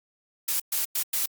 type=noise bursts at uneven times; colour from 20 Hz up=blue; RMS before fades=-26 dBFS; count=4; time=0.48-0.6 / 0.72-0.85 / 0.95-1.03 / 1.13-1.26 s; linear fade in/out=5 ms; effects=Opus 48 kbps